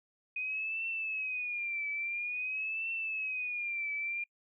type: tone with vibrato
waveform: sine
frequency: 2489 Hz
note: D#7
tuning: in tune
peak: -33 dBFS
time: 0.36-4.24 s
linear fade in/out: 5 ms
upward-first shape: triangle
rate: 0.49 Hz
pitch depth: 140 cents each way
effects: noise-tail reverb RT60 0.1 s tail -26 dB re dry